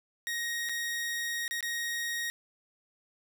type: tone with dropouts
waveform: sawtooth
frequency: 1876 Hz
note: A#6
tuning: 11 cents sharp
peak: -28 dBFS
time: 0.27-2.3 s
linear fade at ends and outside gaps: 0 ms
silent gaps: 0.689-0.694 / 1.479-1.51 / 1.607-1.627 s
effects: none